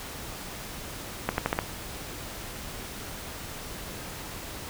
accelerating click train, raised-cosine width 0.5 ms, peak -9 dBFS, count 5, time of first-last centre 1.29-1.589 s, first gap 91 ms, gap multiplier 0.87, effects pink hiss -39 dBFS RMS until 4.69 s

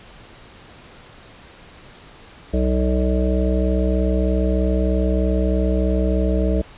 harmonic tone, 63.2 Hz, B1, 41 cents sharp, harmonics 1 / 3 / 5 / 7 / 9 / 10, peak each -18 / -23 / -25 / -26 / -28 / -28 dBFS, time 2.53-6.62 s, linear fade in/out 10 ms, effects pink hiss -44 dBFS RMS until 6.77 s + resampled to 8000 Hz

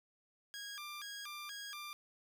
15% pulse tone with vibrato, 1396.9 Hz, F6, in tune, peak -38 dBFS, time 0.54-1.93 s, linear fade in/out 0 ms, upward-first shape square, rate 2.1 Hz, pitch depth 280 cents each way, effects none

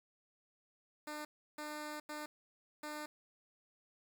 10% pulse tone bursts at uneven times, 300.9 Hz, D4, 42 cents sharp, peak -34 dBFS, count 4, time 1.07-1.25 / 1.58-2 / 2.09-2.26 / 2.83-3.06 s, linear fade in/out 5 ms, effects 11-bit

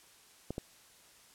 clicks, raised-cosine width 2 ms, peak -23 dBFS, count 2, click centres 0.506 / 0.581 s, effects white hiss -60 dBFS RMS until 1.34 s + low-pass 11000 Hz 12 dB/octave

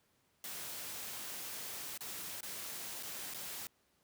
white noise with dropouts, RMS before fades -44 dBFS, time 0.44-3.67 s, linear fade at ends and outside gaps 1 ms, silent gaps 1.976-2.007 / 2.407-2.43 / 3.027-3.032 / 3.338-3.345 s, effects pink hiss -74 dBFS RMS until 4.03 s + high-pass 80 Hz 12 dB/octave

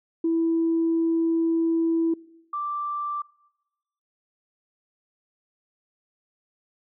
sine tone pair in turn, 329.6 / 1174.6 Hz, E4 / D6, 0 / 0 cents, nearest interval octave + minor seventh, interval 2200 cents, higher second, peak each -19 / -26 dBFS, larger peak first, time 0.24-2.14 / 2.53-3.22 s, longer first, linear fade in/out 5 ms, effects noise-tail reverb RT60 1.0 s tail -23 dB re dry + tanh soft clip ceiling -15 dBFS

